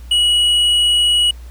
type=tone with hard clipping; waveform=sine; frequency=2918 Hz; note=F#7; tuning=25 cents flat; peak=-12 dBFS; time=0.11-1.31 s; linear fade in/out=5 ms; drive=5 dB; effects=added 60 Hz sine -31 dBFS peak until 1.5 s + pink hiss -48 dBFS RMS until 1.5 s